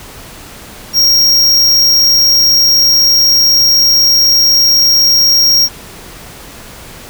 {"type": "tone", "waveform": "square", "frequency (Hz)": 5588, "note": "F8", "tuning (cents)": 0, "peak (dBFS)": -6, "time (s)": [0.93, 5.69], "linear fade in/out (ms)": 50, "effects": ["pink hiss -32 dBFS RMS until 7.09 s"]}